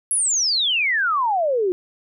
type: exponential sweep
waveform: sine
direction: down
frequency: 11120 to 349.2 Hz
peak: -17 dBFS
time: 0.11-1.72 s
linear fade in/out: 0 ms
effects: none